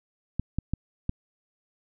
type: clicks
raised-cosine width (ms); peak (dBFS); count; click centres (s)
5; -14; 4; 0.396 / 0.586 / 0.736 / 1.094
effects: none